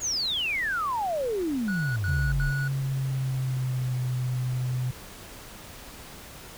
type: exponential sweep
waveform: sine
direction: down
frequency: 7040 to 34.87 Hz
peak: -25 dBFS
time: 0-2.53 s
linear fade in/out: 50 ms
type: tone bursts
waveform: triangle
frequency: 1464 Hz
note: F#6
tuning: 19 cents flat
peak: -29 dBFS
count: 3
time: 1.68-2.678 s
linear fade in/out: 2 ms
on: 280 ms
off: 79 ms
type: tone with pitch glide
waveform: sine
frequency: 138.59 to 126.36 Hz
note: C#3 to B2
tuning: 0 to +40 cents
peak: -25 dBFS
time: 2.08-4.91 s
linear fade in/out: 5 ms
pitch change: -160 cents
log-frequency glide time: 2.44-3.94 s
effects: pink hiss -44 dBFS RMS until 6.57 s